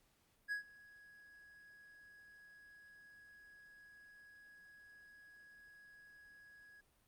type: tone with ADSR envelope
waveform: triangle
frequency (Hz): 1666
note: G#6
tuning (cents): +5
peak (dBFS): -34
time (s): 0.48-6.81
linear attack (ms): 37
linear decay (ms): 110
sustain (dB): -23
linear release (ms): 9
effects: pink hiss -75 dBFS RMS until 7.07 s + Opus 48 kbps